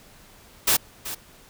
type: noise with echo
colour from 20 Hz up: white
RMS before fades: -19 dBFS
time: 0.67-0.77 s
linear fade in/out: 10 ms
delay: 380 ms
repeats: 1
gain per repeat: -13 dB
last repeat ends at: 1.15 s
effects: pink hiss -51 dBFS RMS until 1.49 s